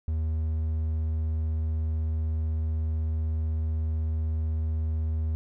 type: tone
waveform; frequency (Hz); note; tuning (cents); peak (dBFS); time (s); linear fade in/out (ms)
triangle; 79; D#2; +27; -23; 0.08-5.35; 0
effects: none